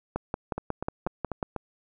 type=two click trains; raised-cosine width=1 ms; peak=-14 / -17 dBFS; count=8 / 5; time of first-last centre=0.16-1.428 / 0.58-1.563 s; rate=5.52 / 4.07 Hz; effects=none